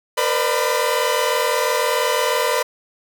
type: tone cluster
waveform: sawtooth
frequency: 467 / 510 / 598 / 997 Hz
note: A#4 / C5 / D5 / B5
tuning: +3 / -44 / +31 / +16 cents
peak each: -19 dBFS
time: 0.17-2.63 s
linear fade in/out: 10 ms
effects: none